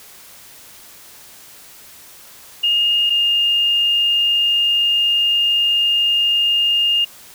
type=tone pair in turn; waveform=sine; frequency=2839 / 2826 Hz; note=F7 / F7; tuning=+28 / +20 cents; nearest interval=unison; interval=8 cents; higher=first; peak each=-13 dBFS; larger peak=neither; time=2.63-3.1 / 3.1-7.05 s; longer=second; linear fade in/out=10 ms; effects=white hiss -42 dBFS RMS until 7.34 s